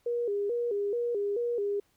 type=tone with vibrato; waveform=sine; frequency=440 Hz; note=A4; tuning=in tune; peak=-27 dBFS; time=0.06-1.8 s; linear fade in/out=5 ms; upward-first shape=square; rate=2.3 Hz; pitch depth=140 cents each way; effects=pink hiss -70 dBFS RMS until 1.96 s